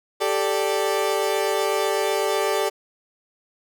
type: chord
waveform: 30% pulse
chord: G suspended second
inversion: none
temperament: equal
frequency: 392 / 440 / 587.3 Hz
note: G4 / A4 / D5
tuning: 0 / 0 / 0 cents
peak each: -22 / -22 / -23 dBFS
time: 0.2-2.7 s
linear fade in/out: 20 ms
effects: none